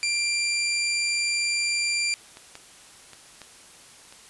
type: tone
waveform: 20% pulse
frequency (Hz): 2371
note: D7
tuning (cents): +16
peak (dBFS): -18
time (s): 0.03-2.14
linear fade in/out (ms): 0
type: clicks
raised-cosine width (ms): 0.2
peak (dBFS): -25 / -22 / -26 / -24 / -29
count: 5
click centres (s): 2.371 / 2.554 / 3.133 / 3.417 / 4.125
effects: white hiss -49 dBFS RMS until 4.29 s + resampled to 24000 Hz